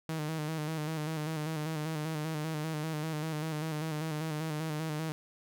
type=tone with vibrato; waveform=sawtooth; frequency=155.7 Hz; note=D#3; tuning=2 cents sharp; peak=-29 dBFS; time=0.09-5.12 s; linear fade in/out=0 ms; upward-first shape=square; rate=5.1 Hz; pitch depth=47 cents each way; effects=none